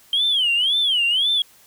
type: tone with vibrato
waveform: sine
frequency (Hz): 3136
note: G7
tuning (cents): 0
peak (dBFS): -15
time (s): 0.13-1.42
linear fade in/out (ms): 2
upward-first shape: sine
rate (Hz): 1.9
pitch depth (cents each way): 220
effects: tanh soft clip ceiling -12 dBFS + white hiss -52 dBFS RMS until 1.66 s